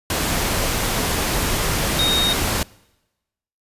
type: tone in noise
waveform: sine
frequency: 3729 Hz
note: A#7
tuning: in tune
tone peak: -17 dBFS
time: 1.99-2.33 s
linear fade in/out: 2 ms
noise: pink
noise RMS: -21 dBFS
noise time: 0.1-2.63 s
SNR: +1 dB
effects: noise-tail reverb RT60 1.0 s tail -24 dB re dry + resampled to 32000 Hz